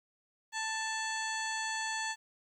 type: harmonic tone with a mistuned harmonic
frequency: 883 Hz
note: A5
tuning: 6 cents sharp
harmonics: 1 / 2 / 3 / 4 / 5 / 7 / 8 / 9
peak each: -38 / -37 / -44 / -45 / -44 / -46 / -46 / -47 dBFS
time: 0.52-2.16 s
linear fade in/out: 50 ms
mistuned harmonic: 4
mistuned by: -58 cents
effects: 11-bit